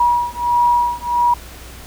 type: beating tone pair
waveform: sine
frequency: 961 / 962.5 Hz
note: B5 / B5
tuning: -48 / -45 cents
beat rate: 1.5 Hz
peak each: -16 dBFS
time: 0-1.34 s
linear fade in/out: 5 ms
effects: added 60 Hz sine -37 dBFS peak until 1.86 s + pink hiss -38 dBFS RMS until 1.86 s

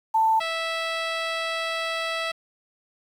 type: tone pair in turn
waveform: sine / 10% pulse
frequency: 887 / 656.7 Hz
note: A5 / E5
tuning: +14 / -7 cents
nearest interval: perfect fourth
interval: 521 cents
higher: first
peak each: -17 dBFS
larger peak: neither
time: 0.14-0.4 / 0.4-2.32 s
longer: second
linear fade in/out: 10 ms
effects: low-pass 6000 Hz 12 dB/octave + 8-bit

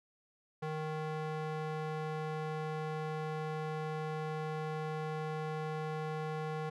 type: tone with band-pass filter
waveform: square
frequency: 155.56 Hz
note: D#3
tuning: in tune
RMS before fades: -38 dBFS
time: 0.62-6.7 s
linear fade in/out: 10 ms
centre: 710 Hz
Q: 0.62
effects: none

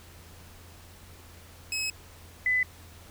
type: tone pair in turn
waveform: 20% pulse / sine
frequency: 2565 / 2005 Hz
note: E7 / B6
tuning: -48 / +26 cents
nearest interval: major third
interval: 426 cents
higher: first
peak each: -24 / -22 dBFS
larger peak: second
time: 1.72-1.9 / 2.46-2.63 s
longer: first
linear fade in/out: 2 ms
effects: added 85 Hz sine -51 dBFS peak until 3.1 s + pink hiss -52 dBFS RMS until 3.1 s

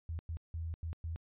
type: tone bursts at uneven times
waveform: sine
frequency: 82.1 Hz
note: E2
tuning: 6 cents flat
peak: -36 dBFS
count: 5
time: 0.09-0.19 / 0.29-0.37 / 0.54-0.74 / 0.83-0.93 / 1.04-1.16 s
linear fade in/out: 0 ms
effects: resampled to 8000 Hz

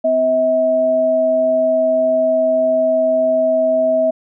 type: tone pair together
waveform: sine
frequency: 255.2 / 643.1 Hz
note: C4 / E5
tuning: -43 / -43 cents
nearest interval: octave + major third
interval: 1600 cents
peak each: -23 / -12 dBFS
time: 0.04-4.11 s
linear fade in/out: 10 ms
effects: none

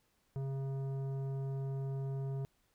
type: tone with tanh clipping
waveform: sine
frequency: 135.7 Hz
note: C#3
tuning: 36 cents flat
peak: -37 dBFS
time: 0.36-2.45 s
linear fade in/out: 0 ms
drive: 12 dB
effects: pink hiss -75 dBFS RMS until 2.74 s

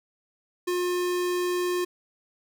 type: tone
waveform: square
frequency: 357.1 Hz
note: F4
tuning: 39 cents sharp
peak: -25 dBFS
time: 0.67-1.85 s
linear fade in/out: 10 ms
effects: none

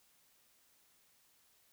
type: silence
effects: white hiss -70 dBFS RMS until 1.72 s

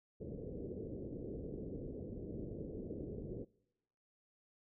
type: low-pass noise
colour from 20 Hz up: white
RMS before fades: -45 dBFS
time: 0.2-3.45 s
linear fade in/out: 10 ms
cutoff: 490 Hz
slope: 48 dB/octave
effects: noise-tail reverb RT60 1.0 s tail -26 dB re dry

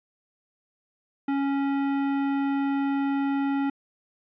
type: tone with hard clipping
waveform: sine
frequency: 277.2 Hz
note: C#4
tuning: in tune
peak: -25 dBFS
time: 1.28-3.7 s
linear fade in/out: 5 ms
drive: 14 dB
effects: resampled to 11025 Hz

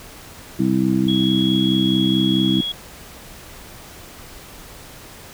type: harmonic tone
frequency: 64.6 Hz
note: C2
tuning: 21 cents flat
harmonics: 2 / 3 / 4 / 5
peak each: -25 / -19 / -21 / -20 dBFS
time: 0.59-2.61 s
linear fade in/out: 5 ms
type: tone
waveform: sine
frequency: 3330 Hz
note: G#7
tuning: 4 cents sharp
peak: -22 dBFS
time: 1.08-2.72 s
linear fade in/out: 5 ms
effects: pink hiss -40 dBFS RMS until 5.33 s

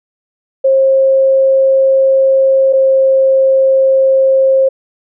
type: tone pair in turn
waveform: sine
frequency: 535 / 533.1 Hz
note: C5 / C5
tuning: +38 / +32 cents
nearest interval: unison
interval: 6 cents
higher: first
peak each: -6 dBFS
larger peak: neither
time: 0.64-2.73 / 2.73-4.69 s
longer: first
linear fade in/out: 10 ms
effects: none

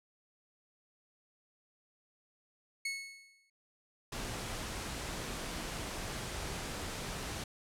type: tone with exponential decay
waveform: sawtooth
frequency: 2197 Hz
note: C#7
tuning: 16 cents flat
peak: -29 dBFS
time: 2.85-3.5 s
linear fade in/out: 5 ms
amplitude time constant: 140 ms
type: noise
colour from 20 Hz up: pink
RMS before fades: -40 dBFS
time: 4.12-7.44 s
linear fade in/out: 5 ms
effects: low-pass 10000 Hz 12 dB/octave

